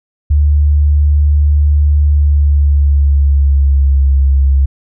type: tone with pitch glide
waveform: sine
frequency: 73.42 to 68.11 Hz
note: D2 to C#2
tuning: 0 to -30 cents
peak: -6 dBFS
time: 0.3-4.66 s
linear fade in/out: 10 ms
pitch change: -130 cents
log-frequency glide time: 2.04-4.11 s
effects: none